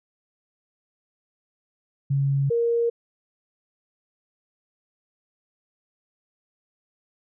sine tone pair in turn, 138.59 / 467.9 Hz, C#3 / A#4, 0 / +6 cents, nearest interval octave + major sixth, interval 2106 cents, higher second, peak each -19 dBFS, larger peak neither, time 2.1-2.5 / 2.5-2.9 s, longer neither, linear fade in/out 10 ms, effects none

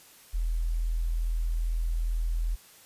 sine tone, 41.2 Hz, E1, in tune, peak -25 dBFS, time 0.33-2.56 s, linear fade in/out 20 ms, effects white hiss -54 dBFS RMS until 2.85 s + resampled to 32000 Hz

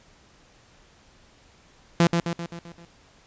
sawtooth tone with echo, 170 Hz, F3, 46 cents flat, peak -11 dBFS, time 2-2.07 s, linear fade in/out 2 ms, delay 130 ms, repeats 6, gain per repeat -5 dB, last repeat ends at 2.85 s, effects pink hiss -56 dBFS RMS until 3.26 s + resampled to 16000 Hz

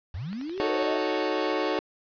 sine linear sweep, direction up, 68.6 to 670 Hz, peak -31 dBFS, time 0.14-0.97 s, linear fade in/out 5 ms
click train, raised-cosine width 0.3 ms, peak -27 dBFS, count 8, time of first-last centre 0.33-0.909 s, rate 12.1 Hz
30% pulse chord, D# half-diminished seventh, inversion none, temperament equal, 311.1 / 370 / 440 / 554.4 Hz, D#4 / F#4 / A4 / C#5, 0 / 0 / 0 / 0 cents, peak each -28 dBFS, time 0.6-1.79 s, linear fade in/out 0 ms
effects resampled to 11025 Hz + 8-bit

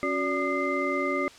sine tone cluster, 276.5 / 367.5 / 579 / 1216 / 2078 Hz, C#4 / F#4 / D5 / D#6 / C7, -4 / -12 / -25 / -40 / -12 cents, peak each -31 dBFS, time 0.03-1.28 s, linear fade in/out 0 ms, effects white hiss -49 dBFS RMS until 1.38 s + low-pass 6000 Hz 12 dB/octave

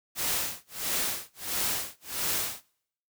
white noise with tremolo, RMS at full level -28 dBFS, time 0.15-2.64 s, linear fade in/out 50 ms, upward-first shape sine, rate 1.5 Hz, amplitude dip 100%, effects noise-tail reverb RT60 0.7 s tail -26 dB re dry

